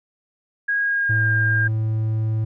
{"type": "tone with pitch glide", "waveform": "sine", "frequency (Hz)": [1642, 1607.3], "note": ["G#6", "G6"], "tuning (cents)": [-20, 43], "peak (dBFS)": -18, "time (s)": [0.68, 1.68], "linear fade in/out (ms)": 10, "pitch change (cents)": -37, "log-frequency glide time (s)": [0.79, 1.25]}
{"type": "tone", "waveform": "triangle", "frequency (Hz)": 109.9, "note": "A2", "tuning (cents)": -2, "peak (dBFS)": -17, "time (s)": [1.09, 2.45], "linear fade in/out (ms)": 10}
{"effects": []}